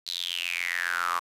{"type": "tone with high-pass filter sweep", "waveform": "sawtooth", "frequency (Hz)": 87.31, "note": "F2", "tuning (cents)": 0, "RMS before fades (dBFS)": -30, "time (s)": [0.06, 1.2], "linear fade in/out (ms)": 20, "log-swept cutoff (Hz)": [4200, 1100], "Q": 8.4, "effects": ["resampled to 32000 Hz", "8-bit"]}